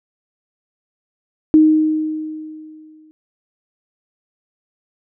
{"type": "tone with exponential decay", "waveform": "sine", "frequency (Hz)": 311.1, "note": "D#4", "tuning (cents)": 0, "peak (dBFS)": -5, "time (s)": [1.54, 3.11], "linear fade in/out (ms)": 0, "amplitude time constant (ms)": 340, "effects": []}